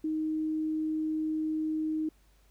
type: tone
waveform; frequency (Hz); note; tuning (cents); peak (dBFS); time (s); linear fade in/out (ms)
sine; 312.4; D#4; +7; -28; 0.04-2.09; 5
effects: added 50 Hz sine -61 dBFS peak until 2.5 s + pink hiss -68 dBFS RMS until 2.5 s